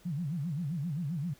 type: tone with vibrato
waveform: sine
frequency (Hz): 157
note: D#3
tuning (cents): +16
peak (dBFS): -31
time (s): 0.05-1.34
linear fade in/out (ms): 10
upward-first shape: sine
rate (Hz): 7.6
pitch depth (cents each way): 250
effects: pink hiss -61 dBFS RMS until 1.39 s